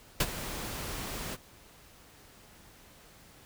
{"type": "noise with ADSR envelope", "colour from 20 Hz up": "pink", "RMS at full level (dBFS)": -24, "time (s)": [0.2, 1.37], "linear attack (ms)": 5, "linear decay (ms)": 45, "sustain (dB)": -14, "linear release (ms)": 33, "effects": ["pink hiss -56 dBFS RMS until 3.45 s"]}